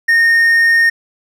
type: tone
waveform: triangle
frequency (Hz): 1841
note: A#6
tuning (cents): -22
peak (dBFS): -6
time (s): 0.08-0.9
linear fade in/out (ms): 10
effects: none